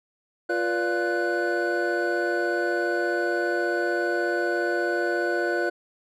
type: tone cluster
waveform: triangle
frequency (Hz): 349.1 / 484.4 / 581 / 701 / 1488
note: F4 / B4 / D5 / F5 / F#6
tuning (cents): -1 / -34 / -19 / +6 / +9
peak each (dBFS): -25 / -29 / -28 / -30 / -26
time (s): 0.49-5.7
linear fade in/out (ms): 10
effects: none